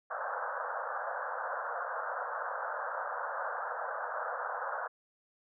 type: band-pass noise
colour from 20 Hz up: white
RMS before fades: -37 dBFS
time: 0.1-4.88 s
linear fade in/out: 10 ms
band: 490 to 1600 Hz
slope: 96 dB/octave
effects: none